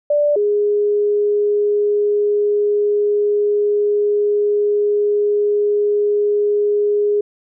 sine tone pair in turn, 587.3 / 413.7 Hz, D5 / G#4, 0 / -7 cents, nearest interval tritone, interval 607 cents, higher first, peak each -12 / -13 dBFS, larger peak first, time 0.1-0.36 / 0.36-7.21 s, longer second, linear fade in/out 5 ms, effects none

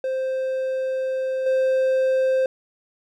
triangle tone with level steps, 523.3 Hz, C5, in tune, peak -20 / -15 dBFS, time 0.04-2.46 s, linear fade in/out 2 ms, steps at 1.46 s, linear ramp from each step 5 ms, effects none

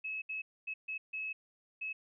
sine tone bursts at uneven times, 2581 Hz, E7, 37 cents flat, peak -36 dBFS, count 6, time 0.04-0.22 / 0.29-0.42 / 0.67-0.74 / 0.88-0.98 / 1.13-1.33 / 1.81-1.93 s, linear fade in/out 10 ms, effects none

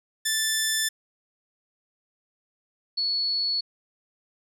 10% pulse / sine tone pair in turn, 1760 / 4403 Hz, A6 / C#8, 0 / -13 cents, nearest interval octave + major third, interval 1587 cents, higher second, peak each -14 / -23 dBFS, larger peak first, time 0.25-0.89 / 2.97-3.61 s, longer neither, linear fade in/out 10 ms, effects none

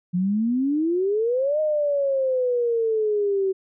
sine exponential two-way sweep, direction up then down, 173.3 to 622.3 to 378.4 Hz, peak -19 dBFS, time 0.13-3.53 s, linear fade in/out 20 ms, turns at 1.6 s, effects none

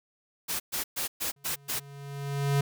white noise bursts, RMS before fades -31 dBFS, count 6, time 0.48-1.8 s, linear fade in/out 20 ms, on 120 ms, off 120 ms
square tone with exponential growth, 140.7 Hz, C#3, 26 cents sharp, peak -22 dBFS, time 1.36-2.61 s, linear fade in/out 5 ms, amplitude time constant 270 ms
effects none

